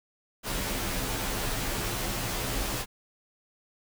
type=noise with comb filter; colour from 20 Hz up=pink; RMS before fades=-31 dBFS; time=0.43-2.86 s; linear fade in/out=50 ms; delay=13 ms; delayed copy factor=-0.9; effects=none